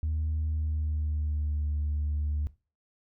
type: tone with pitch glide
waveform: sine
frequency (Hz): 77.78 to 74.31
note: D#2 to D2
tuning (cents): 0 to +21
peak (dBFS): -25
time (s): 0.03-2.47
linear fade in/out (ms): 0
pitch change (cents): -79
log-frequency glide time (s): 0.5-1.67
effects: noise-tail reverb RT60 0.3 s tail -18 dB re dry + tanh soft clip ceiling -24 dBFS